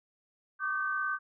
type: tone cluster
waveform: sine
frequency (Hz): 1144 / 1203 / 1538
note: D6 / D6 / G6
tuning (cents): -46 / +41 / -33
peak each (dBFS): -38 / -35 / -31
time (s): 0.59-1.19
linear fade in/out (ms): 50
effects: none